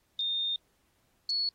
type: tone pair in turn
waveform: sine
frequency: 3648 / 4391 Hz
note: A#7 / C#8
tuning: -38 / -17 cents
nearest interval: minor third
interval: 321 cents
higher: second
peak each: -28 / -27 dBFS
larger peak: second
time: 0.19-0.56 / 1.29-1.49 s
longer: first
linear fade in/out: 2 ms
effects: pink hiss -72 dBFS RMS until 1.54 s + AAC 48 kbps